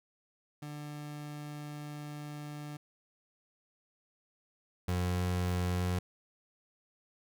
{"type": "tone pair in turn", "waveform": "30% pulse", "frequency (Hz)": [148.1, 89.84], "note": ["D3", "F2"], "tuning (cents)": [15, 50], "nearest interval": "major sixth", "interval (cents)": 865, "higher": "first", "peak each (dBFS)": [-38, -27], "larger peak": "second", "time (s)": [[0.62, 2.77], [4.88, 5.99]], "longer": "first", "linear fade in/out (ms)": 5, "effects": []}